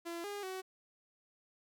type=tone with pitch steps; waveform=sawtooth; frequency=339.3 / 407.5 / 375.8 Hz; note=F4 / G#4 / F#4; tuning=-50 / -33 / +27 cents; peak=-36 dBFS; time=0.05-0.62 s; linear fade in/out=20 ms; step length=190 ms; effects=none